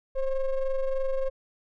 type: ring-modulated tone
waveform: triangle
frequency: 271.6 Hz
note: C#4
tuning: 35 cents flat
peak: -19 dBFS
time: 0.15-1.3 s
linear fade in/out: 20 ms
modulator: 260 Hz
effects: none